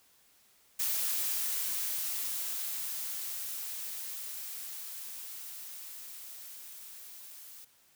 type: noise with level ramp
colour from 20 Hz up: blue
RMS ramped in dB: -31 to -50 dBFS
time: 0.79-7.65 s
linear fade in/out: 10 ms
effects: white hiss -65 dBFS RMS until 7.95 s